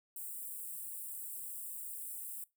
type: high-pass noise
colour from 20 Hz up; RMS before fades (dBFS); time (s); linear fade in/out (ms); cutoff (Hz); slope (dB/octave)
white; -44; 0.16-2.44; 2; 7800; 96
effects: noise-tail reverb RT60 0.2 s tail -21 dB re dry